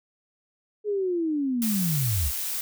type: linear sweep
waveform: sine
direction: down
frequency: 425.8 to 58.27 Hz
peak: -23 dBFS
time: 0.84-2.32 s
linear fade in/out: 50 ms
type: noise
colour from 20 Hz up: blue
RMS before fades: -30 dBFS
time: 1.62-2.61 s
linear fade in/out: 0 ms
effects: none